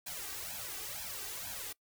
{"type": "noise with flanger", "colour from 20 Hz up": "white", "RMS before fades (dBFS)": -42, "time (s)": [0.06, 1.73], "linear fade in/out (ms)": 10, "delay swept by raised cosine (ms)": [1.2, 2.6], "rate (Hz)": 2.1, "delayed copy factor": 0.85, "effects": ["noise-tail reverb RT60 0.1 s tail -22 dB re dry"]}